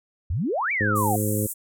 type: exponential two-way sweep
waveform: sine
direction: up then down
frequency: 69.3 to 2378 to 691 Hz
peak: -22 dBFS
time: 0.3-1.16 s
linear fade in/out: 5 ms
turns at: 0.72 s
type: harmonic tone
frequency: 104.9 Hz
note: G#2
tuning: 18 cents sharp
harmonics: 1 / 2 / 3 / 4 / 5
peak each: -25 / -28 / -30 / -31 / -32 dBFS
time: 0.8-1.47 s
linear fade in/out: 10 ms
type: band-pass noise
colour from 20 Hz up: pink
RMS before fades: -32 dBFS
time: 0.95-1.54 s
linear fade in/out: 20 ms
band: 7600 to 16000 Hz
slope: 48 dB/octave
effects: none